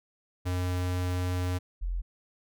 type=tone pair in turn; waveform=square / sine; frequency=90.3 / 43.44 Hz; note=F#2 / F1; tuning=-42 / -8 cents; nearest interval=octave + minor second; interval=1266 cents; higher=first; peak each=-28 dBFS; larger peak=neither; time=0.45-1.59 / 1.81-2.02 s; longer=first; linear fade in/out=20 ms; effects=none